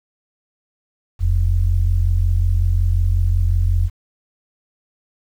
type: tone pair together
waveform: sine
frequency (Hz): 42.04 / 87.5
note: E1 / F2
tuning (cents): +35 / +4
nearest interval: octave + minor second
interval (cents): 1269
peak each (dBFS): -16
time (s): 1.19-3.9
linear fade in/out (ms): 50
effects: 8-bit